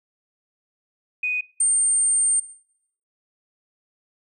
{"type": "tone pair in turn", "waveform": "sine", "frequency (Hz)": [2489, 8740], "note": ["D#7", "C#9"], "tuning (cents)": [0, -26], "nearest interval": "octave + minor seventh", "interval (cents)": 2174, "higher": "second", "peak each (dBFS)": [-21, -15], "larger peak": "second", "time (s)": [[1.23, 1.41], [1.6, 2.4]], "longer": "second", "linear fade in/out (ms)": 5, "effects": ["noise-tail reverb RT60 0.7 s tail -23 dB re dry", "tanh soft clip ceiling -11 dBFS"]}